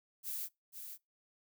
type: noise with echo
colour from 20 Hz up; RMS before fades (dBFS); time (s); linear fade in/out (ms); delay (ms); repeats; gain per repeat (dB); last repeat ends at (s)
violet; -40; 0.23-0.49; 50; 490; 1; -7; 0.98
effects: noise-tail reverb RT60 0.2 s tail -24 dB re dry